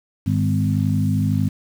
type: harmonic tone with a mistuned harmonic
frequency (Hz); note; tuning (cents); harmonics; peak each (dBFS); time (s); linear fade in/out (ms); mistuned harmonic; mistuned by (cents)
51; G#1; -31; 2 / 3 / 4 / 5; -20 / -22 / -23 / -24; 0.26-1.49; 10; 3; +20
effects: 7-bit